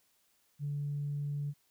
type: tone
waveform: sine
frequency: 144.5 Hz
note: D3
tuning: 28 cents flat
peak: -32 dBFS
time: 0.59-1.54 s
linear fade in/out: 50 ms
effects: tanh soft clip ceiling -28 dBFS + white hiss -72 dBFS RMS until 1.7 s